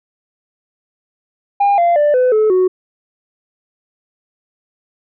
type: tone with pitch steps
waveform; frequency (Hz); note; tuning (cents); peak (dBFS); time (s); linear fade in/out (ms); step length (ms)
sine; 806 / 689.6 / 590 / 504.8 / 431.9 / 369.6; G5 / F5 / D5 / B4 / A4 / F#4; +48 / -22 / +8 / +38 / -32 / -2; -7; 1.6-2.68; 10; 180
effects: tanh soft clip ceiling -8 dBFS